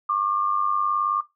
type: tone pair together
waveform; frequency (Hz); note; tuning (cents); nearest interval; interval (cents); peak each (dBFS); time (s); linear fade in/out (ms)
sine; 1094 / 1193.1; C#6 / D6; -23 / +27; major second; 150; -26 / -21; 0.09-1.21; 5
effects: noise-tail reverb RT60 0.2 s tail -19 dB re dry